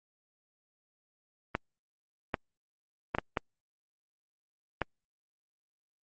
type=clicks; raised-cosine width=0.5 ms; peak=-13 dBFS; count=6; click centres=1.551 / 2.342 / 3.149 / 3.185 / 3.372 / 4.817 s; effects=Opus 24 kbps